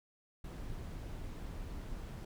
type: noise with amplitude modulation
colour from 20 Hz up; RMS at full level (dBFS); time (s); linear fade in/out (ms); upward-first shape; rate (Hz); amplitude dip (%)
brown; -42; 0.44-2.25; 5; sine; 214; 30
effects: none